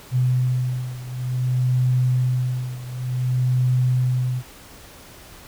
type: beating tone pair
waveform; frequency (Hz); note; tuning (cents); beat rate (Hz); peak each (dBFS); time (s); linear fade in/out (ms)
sine; 126.2 / 126.75; B2 / B2; +38 / +45; 0.55; -20 / -23; 0.11-4.43; 50
effects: pink hiss -44 dBFS RMS until 5.47 s